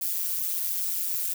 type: noise with amplitude modulation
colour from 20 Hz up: violet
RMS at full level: -25 dBFS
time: 0.01-1.34 s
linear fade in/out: 10 ms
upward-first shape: sine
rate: 178 Hz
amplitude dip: 85%
effects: none